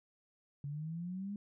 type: exponential sweep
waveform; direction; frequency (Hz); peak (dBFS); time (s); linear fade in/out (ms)
sine; up; 140 to 207.7; -38; 0.64-1.36; 2
effects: none